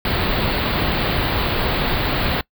pink band-stop noise, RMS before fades -20 dBFS, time 0.05-2.41 s, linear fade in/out 2 ms, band 4600 to 15000 Hz, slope 96 dB/octave, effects noise-tail reverb RT60 0.1 s tail -23 dB re dry

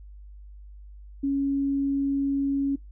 sine tone, 277.2 Hz, C#4, in tune, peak -22 dBFS, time 1.23-2.76 s, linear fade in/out 10 ms, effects noise-tail reverb RT60 0.2 s tail -22 dB re dry + added 50 Hz sine -42 dBFS peak until 2.91 s

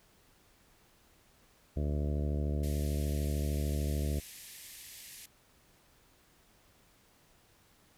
harmonic tone, 73.42 Hz, D2, in tune, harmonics 1 / 2 / 3 / 4 / 5 / 6 / 7 / 8 / 9, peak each -31 / -37 / -41 / -43 / -45 / -47 / -48 / -49 / -50 dBFS, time 1.76-4.2 s, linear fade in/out 10 ms
white band-pass noise, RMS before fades -50 dBFS, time 2.63-5.26 s, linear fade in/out 5 ms, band 1700 to 14000 Hz, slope 96 dB/octave
effects pink hiss -65 dBFS RMS until 7.97 s

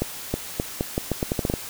accelerating click train, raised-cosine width 2 ms, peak -9 dBFS, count 12, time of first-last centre 0.02-1.538 s, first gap 320 ms, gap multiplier 0.81, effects white hiss -36 dBFS RMS until 1.69 s

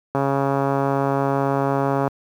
click train, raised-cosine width 1 ms, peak -7 dBFS, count 267, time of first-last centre 0.15-2.078 s, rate 138 Hz, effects high-pass 80 Hz 12 dB/octave + 8-bit

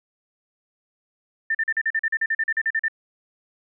sine tone bursts, 1791 Hz, A6, 30 cents sharp, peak -19 dBFS, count 16, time 1.5-2.883 s, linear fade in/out 5 ms, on 48 ms, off 41 ms, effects none

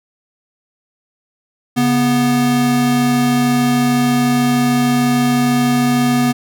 square tone pair together, 138.59 / 245 Hz, C#3 / B3, 0 / -14 cents, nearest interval minor seventh, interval 986 cents, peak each -21 / -13 dBFS, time 1.76-6.33 s, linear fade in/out 20 ms, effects none

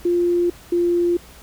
sine tone pair in turn, 349.2 / 347.5 Hz, F4 / F4, 0 / -9 cents, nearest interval unison, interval 9 cents, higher first, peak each -15 dBFS, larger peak neither, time 0.05-0.5 / 0.72-1.17 s, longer neither, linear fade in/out 5 ms, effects added 60 Hz sine -48 dBFS peak until 1.42 s + pink hiss -45 dBFS RMS until 1.42 s

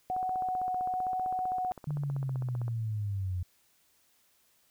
sine tone with vibrato, 740 Hz, F#5, in tune, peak -29 dBFS, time 0.1-1.72 s, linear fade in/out 0 ms, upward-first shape triangle, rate 1.1 Hz, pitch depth 9 cents each way
click train, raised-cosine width 1 ms, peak -30 dBFS, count 41, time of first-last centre 0.1-2.681 s, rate 15.5 Hz
sine linear sweep, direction down, 149.4 to 87.8 Hz, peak -30 dBFS, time 1.87-3.43 s, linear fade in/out 5 ms
effects white hiss -68 dBFS RMS until 4.7 s

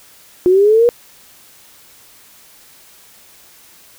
sine linear sweep, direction up, 353.8 to 485.2 Hz, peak -7 dBFS, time 0.46-0.89 s, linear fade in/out 0 ms, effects white hiss -45 dBFS RMS until 3.98 s

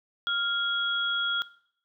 sine tone pair together, 1396.9 / 3322 Hz, F6 / G#7, 0 / 0 cents, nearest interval octave + minor third, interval 1500 cents, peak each -28 dBFS, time 0.27-1.42 s, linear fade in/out 0 ms, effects noise-tail reverb RT60 0.6 s tail -17 dB re dry

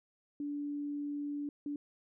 sine tone bursts at uneven times, 289.8 Hz, D4, 23 cents flat, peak -35 dBFS, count 2, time 0.4-1.49 / 1.66-1.76 s, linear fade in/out 2 ms, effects none

